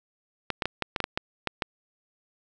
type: clicks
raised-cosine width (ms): 0.3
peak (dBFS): -10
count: 10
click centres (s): 0.503 / 0.622 / 0.656 / 0.823 / 0.962 / 1.003 / 1.041 / 1.175 / 1.473 / 1.622
effects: none